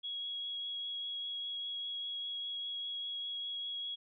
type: tone with vibrato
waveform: sine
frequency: 3322 Hz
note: G#7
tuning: in tune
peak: -37 dBFS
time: 0.03-3.96 s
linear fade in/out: 20 ms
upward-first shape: triangle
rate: 5 Hz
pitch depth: 10 cents each way
effects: none